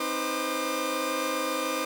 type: tone cluster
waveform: sawtooth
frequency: 264.2 / 313.3 / 501 / 528 / 1202 Hz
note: C4 / D#4 / B4 / C5 / D6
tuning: +17 / +12 / +25 / +16 / +40 cents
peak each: -34 / -30 / -31 / -30 / -28 dBFS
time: 0-1.85 s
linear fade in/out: 5 ms
effects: 10-bit